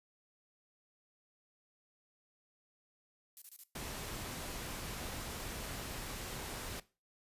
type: noise bursts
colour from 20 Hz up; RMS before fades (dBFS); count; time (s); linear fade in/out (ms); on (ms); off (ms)
violet; -49; 4; 3.37-3.636; 0; 47; 26
type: noise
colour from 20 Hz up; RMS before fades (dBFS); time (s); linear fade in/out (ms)
pink; -43; 3.75-6.8; 5
effects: noise-tail reverb RT60 0.3 s tail -18 dB re dry + resampled to 32000 Hz